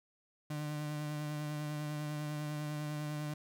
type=tone with vibrato; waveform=35% pulse; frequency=150 Hz; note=D3; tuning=37 cents sharp; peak=-35 dBFS; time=0.5-3.34 s; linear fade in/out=5 ms; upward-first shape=triangle; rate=10 Hz; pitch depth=24 cents each way; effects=none